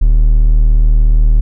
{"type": "tone", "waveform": "triangle", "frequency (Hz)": 38.47, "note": "D#1", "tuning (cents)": -19, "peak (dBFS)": -3, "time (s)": [0.01, 1.41], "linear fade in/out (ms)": 10, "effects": []}